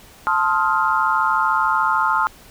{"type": "chord", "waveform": "sine", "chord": "F dominant seventh", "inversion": "first", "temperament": "equal with one note detuned", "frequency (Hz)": [880, 1046.5, 1263.3, 1396.9], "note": ["A5", "C6", "Eb6", "F6"], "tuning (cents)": [0, 0, 26, 0], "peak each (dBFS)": -21, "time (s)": [0.27, 2.27], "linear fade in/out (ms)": 0, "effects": ["pink hiss -46 dBFS RMS until 2.5 s"]}